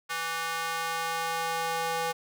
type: tone with high-pass filter sweep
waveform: square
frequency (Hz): 165.1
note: E3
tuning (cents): +3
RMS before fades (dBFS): -31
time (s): 0.09-2.13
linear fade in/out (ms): 20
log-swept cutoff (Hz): 1300 to 670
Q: 1.6
effects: none